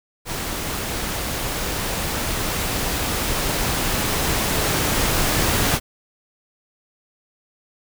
pink noise with level ramp, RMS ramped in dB -27 to -19 dBFS, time 0.25-5.8 s, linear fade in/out 50 ms, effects none

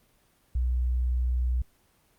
sine tone, 61.74 Hz, B1, in tune, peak -23 dBFS, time 0.55-1.62 s, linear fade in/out 5 ms, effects pink hiss -65 dBFS RMS until 2.18 s + Opus 24 kbps

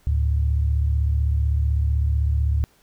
sine tone pair together, 73 / 108.84 Hz, D2 / A2, -10 / -18 cents, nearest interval perfect fifth, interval 692 cents, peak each -18 / -25 dBFS, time 0.07-2.64 s, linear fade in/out 0 ms, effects pink hiss -59 dBFS RMS until 2.82 s

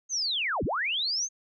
sine linear two-way sweep, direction down then up, 6500 to 34.88 to 6500 Hz, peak -26 dBFS, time 0.09-1.29 s, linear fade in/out 50 ms, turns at 0.64 s, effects none

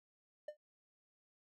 triangle tone with exponential decay, 600 Hz, D5, 37 cents sharp, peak -37 dBFS, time 0.48-0.57 s, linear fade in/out 5 ms, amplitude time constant 19 ms, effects none

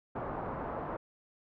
white low-pass noise, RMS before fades -38 dBFS, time 0.15-0.97 s, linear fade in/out 10 ms, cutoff 1100 Hz, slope 24 dB/octave, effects none

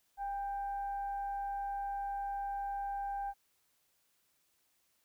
sine tone with frequency modulation, 799 Hz, G5, 33 cents sharp, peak -35 dBFS, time 0.17-3.34 s, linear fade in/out 50 ms, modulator 764 Hz, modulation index 0.28, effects white hiss -75 dBFS RMS until 5.04 s

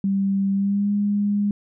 sine tone with pitch glide, 196 to 204.4 Hz, G3 to G#3, 0 to -27 cents, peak -18 dBFS, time 0.04-1.51 s, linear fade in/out 2 ms, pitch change +73 cents, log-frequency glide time 0.53-0.91 s, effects none

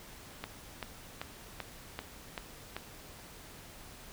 click train, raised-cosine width 0.3 ms, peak -21 dBFS, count 7, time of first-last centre 0.44-2.766 s, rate 2.58 Hz, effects pink hiss -51 dBFS RMS until 4.12 s

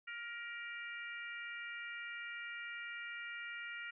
harmonic tone with a mistuned harmonic, 469.3 Hz, A#4, 12 cents sharp, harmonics 3 / 4 / 5 / 6, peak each -47 / -47 / -49 / -53 dBFS, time 0.07-3.91 s, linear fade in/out 10 ms, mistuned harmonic 4, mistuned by +16 cents, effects none

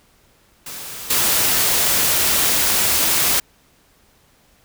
white noise with level steps, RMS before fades -32 / -17 dBFS, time 0.66-3.4 s, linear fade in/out 5 ms, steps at 1.1 s, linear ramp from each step 5 ms, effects pink hiss -56 dBFS RMS until 4.64 s

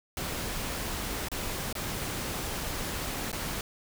pink noise with dropouts, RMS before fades -34 dBFS, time 0.17-3.61 s, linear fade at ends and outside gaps 1 ms, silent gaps 1.285-1.316 / 1.727-1.752 / 3.317-3.328 s, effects none

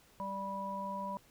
harmonic tone, 196 Hz, G3, in tune, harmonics 1 / 3 / 5, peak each -43 / -44 / -38 dBFS, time 0.2-1.17 s, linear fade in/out 0 ms, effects pink hiss -64 dBFS RMS until 1.3 s

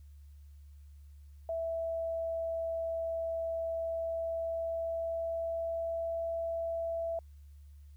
sine tone with pitch glide, 659.3 to 664.7 Hz, E5 to E5, 0 to +14 cents, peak -32 dBFS, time 1.49-7.19 s, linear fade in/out 2 ms, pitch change +14 cents, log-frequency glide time 3.76-6.25 s, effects added 72 Hz sine -50 dBFS peak until 7.96 s + white hiss -75 dBFS RMS until 7.96 s

